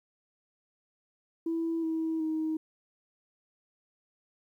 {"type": "tone with pitch steps", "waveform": "sine", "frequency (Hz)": [329.6, 322.4, 315.4], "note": ["E4", "E4", "D#4"], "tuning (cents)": [0, -38, 24], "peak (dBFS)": -27, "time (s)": [1.46, 2.57], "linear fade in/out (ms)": 5, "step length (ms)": 370, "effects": ["tanh soft clip ceiling -24 dBFS", "11-bit"]}